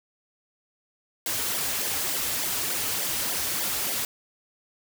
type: noise with flanger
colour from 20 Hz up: white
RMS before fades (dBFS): -28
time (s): 1.26-4.05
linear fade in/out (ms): 2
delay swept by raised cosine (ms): 0.74 to 5.84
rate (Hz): 3.4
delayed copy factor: -0.75
effects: none